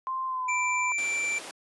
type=tone with pitch glide; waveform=sine; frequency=1046 to 1003.4 Hz; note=C6 to B5; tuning=-1 to +27 cents; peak=-28 dBFS; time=0.07-0.92 s; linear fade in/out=0 ms; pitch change=-72 cents; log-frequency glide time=0.26-0.52 s
type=tone; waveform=square; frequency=2346 Hz; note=D7; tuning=2 cents flat; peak=-27 dBFS; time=0.48-1.39 s; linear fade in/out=10 ms
type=noise; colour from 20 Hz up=pink; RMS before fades=-39 dBFS; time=0.98-1.51 s; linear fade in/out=2 ms
effects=high-pass 400 Hz 12 dB/octave + resampled to 24000 Hz